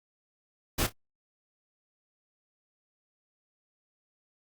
pink noise with echo, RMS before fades -27 dBFS, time 0.78-0.87 s, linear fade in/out 10 ms, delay 28 ms, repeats 2, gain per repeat -14 dB, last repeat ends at 0.926 s, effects Opus 48 kbps

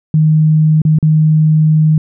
sine tone with dropouts, 155.56 Hz, D#3, in tune, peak -6 dBFS, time 0.14-1.98 s, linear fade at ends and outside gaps 2 ms, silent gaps 0.818-0.851 / 0.987-1.027 s, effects none

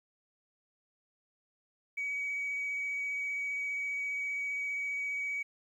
sine tone with vibrato, 2266 Hz, C#7, 37 cents sharp, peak -31 dBFS, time 1.97-5.43 s, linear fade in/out 10 ms, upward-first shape sine, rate 15 Hz, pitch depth 11 cents each way, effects tanh soft clip ceiling -29 dBFS + 11-bit

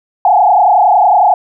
sine tone with frequency modulation, 783 Hz, G5, 2 cents flat, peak -5 dBFS, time 0.25-1.34 s, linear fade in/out 2 ms, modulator 30.9 Hz, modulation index 2.7, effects none

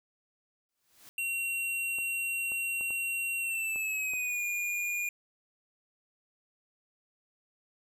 white noise with exponential growth, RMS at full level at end -50 dBFS, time 0.69-1.09 s, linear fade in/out 0 ms, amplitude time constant 86 ms
square tone with pitch glide, 2742 to 2429 Hz, F7 to D#7, -32 to -42 cents, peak -31 dBFS, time 1.18-5.09 s, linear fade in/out 2 ms, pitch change -210 cents, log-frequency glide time 3.39-4.43 s
clicks, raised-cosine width 1 ms, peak -34 dBFS, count 6, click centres 1.986 / 2.519 / 2.81 / 2.906 / 3.76 / 4.136 s
effects none

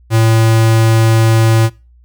square tone, 112.5 Hz, A2, 39 cents sharp, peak -8 dBFS, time 0.1-1.7 s, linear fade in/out 50 ms, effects noise-tail reverb RT60 0.3 s tail -23 dB re dry + added 60 Hz sine -42 dBFS peak until 2.04 s

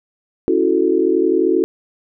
sine chord, F# minor seventh, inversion second, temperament equal, 277.2 / 329.6 / 370 / 440 Hz, C#4 / E4 / F#4 / A4, 0 / 0 / 0 / 0 cents, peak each -22 / -17 / -16 / -19 dBFS, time 0.48-1.64 s, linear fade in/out 0 ms, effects none

